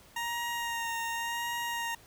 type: tone with vibrato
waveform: 20% pulse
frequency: 934 Hz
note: A#5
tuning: 3 cents sharp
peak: -27 dBFS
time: 0.16-1.95 s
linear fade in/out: 5 ms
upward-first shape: sine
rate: 0.9 Hz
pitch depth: 21 cents each way
effects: pink hiss -57 dBFS RMS until 2.06 s